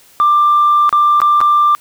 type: tone with dropouts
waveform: sine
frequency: 1185 Hz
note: D6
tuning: 15 cents sharp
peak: -6 dBFS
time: 0.2-1.75 s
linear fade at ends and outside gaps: 0 ms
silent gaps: 0.893-0.927 / 1.203-1.217 / 1.405-1.413 s
effects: tanh soft clip ceiling -4 dBFS + white hiss -46 dBFS RMS until 1.8 s